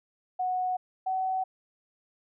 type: tone pair in turn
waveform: sine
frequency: 736 / 754.1 Hz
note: F#5 / F#5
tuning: -9 / +33 cents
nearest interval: unison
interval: 42 cents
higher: second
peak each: -26 / -26 dBFS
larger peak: neither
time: 0.39-0.77 / 1.06-1.44 s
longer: neither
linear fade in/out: 10 ms
effects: none